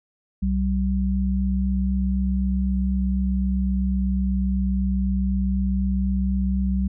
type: tone pair together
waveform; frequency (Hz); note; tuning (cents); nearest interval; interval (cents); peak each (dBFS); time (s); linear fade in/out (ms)
sine; 64.07 / 192; C2 / G3; -36 / -36; octave + perfect fifth; 1900; -22; 0.42-6.88; 10
effects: none